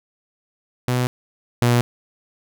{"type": "tone pair in turn", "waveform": "sawtooth", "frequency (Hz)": [124.7, 120.66], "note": ["B2", "B2"], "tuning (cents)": [17, -40], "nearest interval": "minor second", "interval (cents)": 57, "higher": "first", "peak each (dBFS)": [-14, -10], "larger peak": "second", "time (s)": [[0.88, 1.07], [1.62, 1.81]], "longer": "neither", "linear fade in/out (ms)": 0, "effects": []}